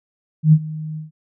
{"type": "tone with ADSR envelope", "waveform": "sine", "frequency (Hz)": 155.56, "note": "D#3", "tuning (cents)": 0, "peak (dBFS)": -5, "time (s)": [0.43, 1.11], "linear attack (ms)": 96, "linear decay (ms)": 58, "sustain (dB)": -20, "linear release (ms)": 140, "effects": []}